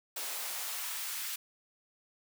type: noise with high-pass filter sweep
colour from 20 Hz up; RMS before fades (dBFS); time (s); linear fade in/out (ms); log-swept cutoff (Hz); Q
white; -38; 0.16-1.36; 5; 450 to 1600; 0.97
effects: none